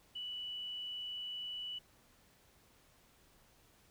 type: tone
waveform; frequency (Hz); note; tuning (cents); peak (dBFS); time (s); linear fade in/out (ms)
sine; 2960; F#7; 0; -40; 0.15-1.79; 10
effects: pink hiss -67 dBFS RMS until 3.9 s